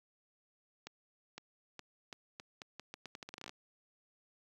accelerating click train, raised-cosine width 0.2 ms, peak -28 dBFS, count 19, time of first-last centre 0.87-3.494 s, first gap 510 ms, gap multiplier 0.81, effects high-pass 60 Hz 12 dB/octave + 10-bit

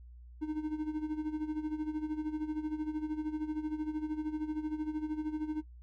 triangle tone with tremolo, 307.2 Hz, D#4, 22 cents flat, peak -28 dBFS, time 0.41-5.62 s, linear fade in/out 20 ms, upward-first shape sine, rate 13 Hz, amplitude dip 75%, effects noise-tail reverb RT60 0.1 s tail -18 dB re dry + added 60 Hz sine -49 dBFS peak until 5.82 s

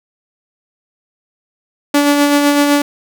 sawtooth tone with tremolo, 288.4 Hz, D4, 31 cents flat, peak -4 dBFS, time 1.94-2.82 s, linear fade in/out 5 ms, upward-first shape sine, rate 7.9 Hz, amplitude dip 35%, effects none

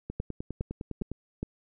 two click trains, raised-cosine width 3 ms, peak -22 / -19 dBFS, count 11 / 4, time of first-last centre 0.1-1.116 / 0.2-1.43 s, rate 9.84 / 2.44 Hz, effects none

